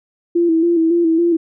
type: tone with vibrato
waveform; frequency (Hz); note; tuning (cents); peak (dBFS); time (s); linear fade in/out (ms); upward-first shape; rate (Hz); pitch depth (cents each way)
sine; 334.1; E4; +23; -11; 0.35-1.37; 10; square; 3.6; 45
effects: none